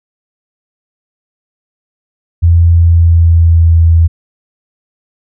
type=tone with pitch glide; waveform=sine; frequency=84.7 to 82.77 Hz; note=E2 to E2; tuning=+48 to +8 cents; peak=-3 dBFS; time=2.42-4.08 s; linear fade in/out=20 ms; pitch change=-40 cents; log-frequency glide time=2.68-3.77 s; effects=none